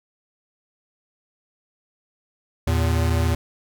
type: tone pair together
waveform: square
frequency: 81.24 / 114.9 Hz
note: E2 / A#2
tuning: -25 / -25 cents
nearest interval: tritone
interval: 600 cents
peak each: -20 / -24 dBFS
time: 2.67-3.35 s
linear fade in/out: 5 ms
effects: none